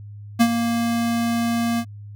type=tone with ADSR envelope; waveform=square; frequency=233.1 Hz; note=A#3; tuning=in tune; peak=-11 dBFS; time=0.39-1.85 s; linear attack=22 ms; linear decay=61 ms; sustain=-9 dB; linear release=63 ms; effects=added 103 Hz sine -35 dBFS peak until 2.15 s